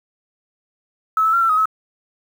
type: tone with pitch steps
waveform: sine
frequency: 1298 / 1310 / 1372 / 1342 / 1260 / 1291 Hz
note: E6 / E6 / F6 / E6 / D#6 / E6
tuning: -27 / -11 / -31 / +31 / +21 / -37 cents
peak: -13 dBFS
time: 1.17-1.656 s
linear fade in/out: 2 ms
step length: 81 ms
effects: 7-bit